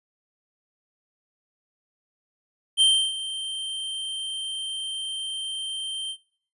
square tone with ADSR envelope, 3136 Hz, G7, in tune, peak -15 dBFS, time 2.77-6.17 s, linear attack 39 ms, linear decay 310 ms, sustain -15 dB, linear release 71 ms, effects noise-tail reverb RT60 0.6 s tail -20 dB re dry + resampled to 24000 Hz

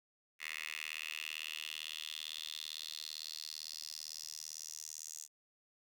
10% pulse tone with high-pass filter sweep, 77.78 Hz, D#2, in tune, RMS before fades -45 dBFS, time 0.39-5.28 s, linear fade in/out 50 ms, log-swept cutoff 2200 to 6700 Hz, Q 4.5, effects 11-bit

